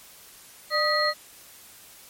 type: tone cluster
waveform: sine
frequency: 599 / 1250 / 1944 / 4232 Hz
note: D5 / D#6 / B6 / C8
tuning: +34 / +8 / -28 / +19 cents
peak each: -26 dBFS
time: 0.7-1.14 s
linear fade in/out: 50 ms
effects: white hiss -49 dBFS RMS until 2.09 s + MP3 64 kbps